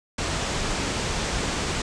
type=low-pass noise; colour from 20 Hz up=pink; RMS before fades=-27 dBFS; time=0.18-1.82 s; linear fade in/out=5 ms; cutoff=8400 Hz; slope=48 dB/octave; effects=none